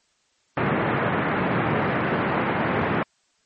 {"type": "band-pass noise", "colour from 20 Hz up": "pink", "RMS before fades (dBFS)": -23, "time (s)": [0.57, 3.03], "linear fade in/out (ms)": 2, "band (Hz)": [120, 2100], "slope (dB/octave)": 24, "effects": ["white hiss -66 dBFS RMS until 3.45 s", "MP3 32 kbps"]}